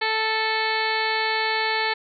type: harmonic tone with a mistuned harmonic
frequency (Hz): 440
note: A4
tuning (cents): 0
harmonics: 1 / 2 / 3 / 4 / 5 / 6 / 7 / 8 / 9 / 10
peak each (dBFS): -30 / -26 / -34 / -27 / -28 / -35 / -36 / -36 / -34 / -32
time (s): 0.01-1.94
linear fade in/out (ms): 10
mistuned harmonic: 6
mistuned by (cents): -19
effects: none